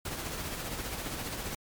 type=noise with tremolo; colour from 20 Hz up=pink; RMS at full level=-35 dBFS; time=0.05-1.55 s; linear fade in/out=5 ms; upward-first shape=triangle; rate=15 Hz; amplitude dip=45%; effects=MP3 96 kbps